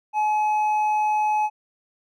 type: tone with hard clipping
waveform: sine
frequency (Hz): 850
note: G#5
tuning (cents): +40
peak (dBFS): -20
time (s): 0.13-1.5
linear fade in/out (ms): 50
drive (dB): 4
effects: none